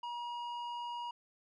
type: tone with low-pass filter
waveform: square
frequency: 956 Hz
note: A#5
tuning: 43 cents sharp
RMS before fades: -41 dBFS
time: 0.03-1.11 s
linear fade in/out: 5 ms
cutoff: 2900 Hz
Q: 0.92
effects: none